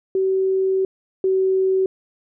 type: tone pair in turn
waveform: sine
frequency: 381.1 / 379.4 Hz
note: G4 / F#4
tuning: -49 / +43 cents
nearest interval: unison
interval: 8 cents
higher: first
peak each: -16 / -15 dBFS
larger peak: second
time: 0.15-0.85 / 1.24-1.86 s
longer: first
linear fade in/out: 2 ms
effects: none